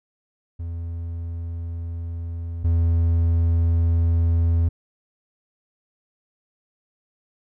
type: tone pair in turn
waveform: triangle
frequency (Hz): 84.2 / 83.73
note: E2 / E2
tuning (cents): +37 / +28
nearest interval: unison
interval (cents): 9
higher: first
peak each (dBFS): -25 / -14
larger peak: second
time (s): 0.59-2.64 / 2.64-4.69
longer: neither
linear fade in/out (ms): 10
effects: none